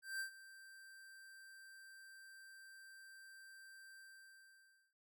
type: tone with ADSR envelope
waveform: square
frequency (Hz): 1568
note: G6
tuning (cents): 0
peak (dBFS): -40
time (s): 0.02-4.94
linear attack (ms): 180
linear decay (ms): 100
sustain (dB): -17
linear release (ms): 960
effects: none